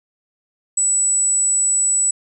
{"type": "tone", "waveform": "sine", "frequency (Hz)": 7900, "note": "B8", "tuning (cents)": 0, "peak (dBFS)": -14, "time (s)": [0.77, 2.11], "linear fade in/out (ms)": 5, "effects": []}